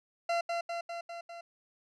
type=tone with echo; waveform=40% pulse; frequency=683 Hz; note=F5; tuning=39 cents flat; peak=-27 dBFS; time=0.29-0.41 s; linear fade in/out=5 ms; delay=200 ms; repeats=5; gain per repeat=-3 dB; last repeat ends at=1.41 s; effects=low-pass 5000 Hz 12 dB/octave